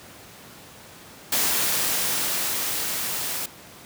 white noise with level ramp, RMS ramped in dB -22 to -29 dBFS, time 1.32-3.46 s, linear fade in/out 5 ms, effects pink hiss -45 dBFS RMS until 3.85 s + high-pass 100 Hz 12 dB/octave

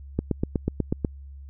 click train, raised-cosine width 3 ms, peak -10 dBFS, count 8, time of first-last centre 0.19-1.048 s, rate 8.16 Hz, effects added 69 Hz sine -39 dBFS peak until 1.49 s

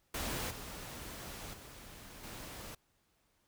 pink noise with level steps, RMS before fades -38 / -46 / -52 / -47 dBFS, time 0.14-2.75 s, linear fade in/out 5 ms, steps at 0.5 / 1.53 / 2.23 s, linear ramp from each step 10 ms, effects pink hiss -75 dBFS RMS until 3.47 s

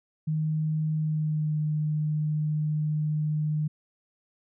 sine tone with pitch glide, 155.56 to 152.45 Hz, D#3 to D#3, 0 to -35 cents, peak -24 dBFS, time 0.27-3.68 s, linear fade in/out 10 ms, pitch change -35 cents, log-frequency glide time 0.95-1.58 s, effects none

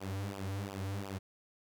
sawtooth tone with flanger, 98 Hz, G2, in tune, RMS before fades -39 dBFS, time 0-1.19 s, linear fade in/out 20 ms, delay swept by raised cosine 0.48 to 5.58 ms, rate 2.8 Hz, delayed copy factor -0.95, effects none

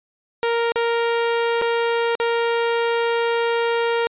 sawtooth tone with dropouts, 466.2 Hz, A#4, in tune, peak -14 dBFS, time 0.43-4.07 s, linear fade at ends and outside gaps 0 ms, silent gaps 0.72-0.758 / 1.615-1.621 / 2.153-2.2 s, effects resampled to 8000 Hz

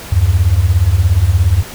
sine beating tone pair, 77.78 / 94.78 Hz, D#2 / F#2, 0 / +42 cents, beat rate 17 Hz, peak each -12 / -10 dBFS, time 0.12-1.63 s, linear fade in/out 5 ms, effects pink hiss -30 dBFS RMS until 1.74 s

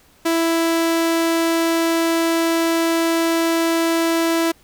sawtooth tone, 330.9 Hz, E4, 7 cents sharp, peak -12 dBFS, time 0.25-4.52 s, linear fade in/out 10 ms, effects pink hiss -53 dBFS RMS until 4.63 s

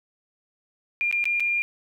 sine tone with dropouts, 2403 Hz, D7, 39 cents sharp, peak -21 dBFS, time 1.01-1.62 s, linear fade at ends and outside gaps 0 ms, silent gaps 1.113-1.126 / 1.241-1.255 / 1.398-1.404 s, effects 10-bit

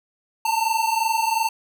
square tone pair together, 886 / 908.8 Hz, A5 / A#5, +12 / -44 cents, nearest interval unison, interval 44 cents, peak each -23 dBFS, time 0.45-1.49 s, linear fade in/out 5 ms, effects none

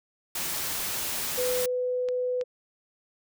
white noise, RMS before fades -31 dBFS, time 0.35-1.66 s, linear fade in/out 5 ms
clicks, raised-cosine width 0.2 ms, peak -24 dBFS, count 3, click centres 1.2 / 2.087 / 2.412 s
sine tone, 499.8 Hz, B4, 21 cents sharp, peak -25 dBFS, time 1.37-2.44 s, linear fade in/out 20 ms
effects none

